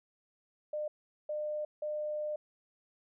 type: tone bursts at uneven times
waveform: sine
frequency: 603 Hz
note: D5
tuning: 46 cents sharp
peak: -33 dBFS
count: 3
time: 0.73-0.88 / 1.29-1.65 / 1.82-2.36 s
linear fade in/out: 5 ms
effects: none